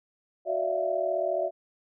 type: tone cluster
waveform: sine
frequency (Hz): 370.9 / 577 / 652 / 691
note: F#4 / D5 / E5 / F5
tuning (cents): +4 / -31 / -19 / -19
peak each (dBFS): -34 / -30 / -28 / -33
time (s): 0.45-1.51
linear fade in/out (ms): 50
effects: none